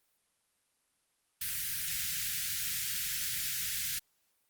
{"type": "band-stop noise", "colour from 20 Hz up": "white", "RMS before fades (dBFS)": -35, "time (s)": [1.41, 3.99], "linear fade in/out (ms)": 5, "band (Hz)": [180, 1500], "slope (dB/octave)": 48, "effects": ["white hiss -75 dBFS RMS until 4.49 s", "Opus 32 kbps"]}